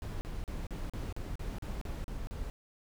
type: noise bursts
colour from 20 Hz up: brown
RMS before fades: -38 dBFS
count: 11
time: 0.02-2.5 s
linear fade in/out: 0 ms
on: 190 ms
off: 39 ms
effects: none